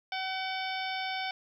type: harmonic tone with a mistuned harmonic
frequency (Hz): 758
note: F#5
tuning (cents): +42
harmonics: 1 / 2 / 3 / 4 / 5 / 6 / 7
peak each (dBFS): -35 / -40 / -38 / -42 / -42 / -46 / -45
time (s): 0.12-1.31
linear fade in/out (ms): 2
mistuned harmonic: 5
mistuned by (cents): -96
effects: 11-bit